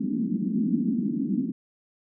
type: band-pass noise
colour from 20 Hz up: white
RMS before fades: -26 dBFS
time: 0-1.52 s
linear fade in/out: 10 ms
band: 190 to 270 Hz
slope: 48 dB/octave
effects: none